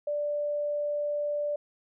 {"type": "tone", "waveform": "sine", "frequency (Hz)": 587.3, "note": "D5", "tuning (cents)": 0, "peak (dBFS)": -27, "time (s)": [0.07, 1.56], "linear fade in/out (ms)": 5, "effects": []}